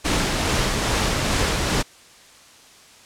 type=noise with tremolo; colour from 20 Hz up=pink; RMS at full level=-20 dBFS; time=0.04-1.83 s; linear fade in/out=20 ms; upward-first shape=sine; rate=2.4 Hz; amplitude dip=25%; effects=white hiss -48 dBFS RMS until 3.05 s + low-pass 8000 Hz 12 dB/octave